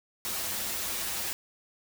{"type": "noise with comb filter", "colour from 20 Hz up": "white", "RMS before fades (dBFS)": -33, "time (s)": [0.25, 1.33], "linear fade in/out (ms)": 0, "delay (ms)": 6.8, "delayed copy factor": -0.75, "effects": []}